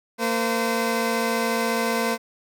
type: tone pair together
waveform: 15% pulse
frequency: 229 / 512.5 Hz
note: A#3 / C5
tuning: -31 / -36 cents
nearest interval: octave + major second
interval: 1395 cents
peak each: -17 / -19 dBFS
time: 0.18-2.18 s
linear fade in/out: 50 ms
effects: none